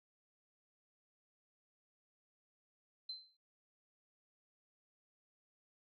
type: tone with exponential decay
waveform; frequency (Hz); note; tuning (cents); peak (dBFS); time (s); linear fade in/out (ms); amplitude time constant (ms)
sine; 4088; C8; -41; -39; 3.09-3.37; 5; 59
effects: none